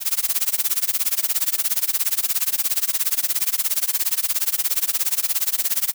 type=noise with tremolo; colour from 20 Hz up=blue; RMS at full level=-18 dBFS; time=0-5.94 s; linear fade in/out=50 ms; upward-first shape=sine; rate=17 Hz; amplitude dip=95%; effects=none